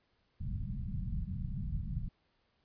pink low-pass noise, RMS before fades -37 dBFS, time 0.4-2.09 s, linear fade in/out 10 ms, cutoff 200 Hz, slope 48 dB/octave, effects pink hiss -75 dBFS RMS until 2.64 s + resampled to 11025 Hz

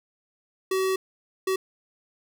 square tone bursts at uneven times, 379.3 Hz, F#4, 43 cents sharp, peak -23 dBFS, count 2, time 0.71-0.96 / 1.47-1.56 s, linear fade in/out 5 ms, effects none

